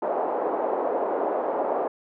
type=band-pass noise; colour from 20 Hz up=white; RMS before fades=-26 dBFS; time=0.02-1.88 s; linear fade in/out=5 ms; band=350 to 800 Hz; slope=24 dB/octave; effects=none